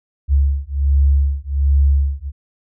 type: beating tone pair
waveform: sine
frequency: 69.2 / 70.5 Hz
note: C#2 / C#2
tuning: -2 / +30 cents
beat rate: 1.3 Hz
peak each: -15 dBFS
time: 0.28-2.32 s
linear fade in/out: 50 ms
effects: none